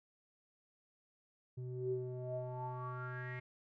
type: tone with low-pass filter sweep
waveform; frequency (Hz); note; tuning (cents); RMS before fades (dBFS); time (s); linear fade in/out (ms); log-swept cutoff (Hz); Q
square; 125.8; B2; +32; -42; 1.57-3.4; 10; 260 to 2100; 9.4
effects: none